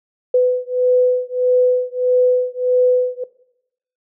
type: beating tone pair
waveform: sine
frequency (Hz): 500 / 501.6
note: B4 / B4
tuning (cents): +21 / +27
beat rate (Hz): 1.6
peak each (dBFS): -15 / -16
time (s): 0.34-3.24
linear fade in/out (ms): 5
effects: noise-tail reverb RT60 0.8 s tail -19 dB re dry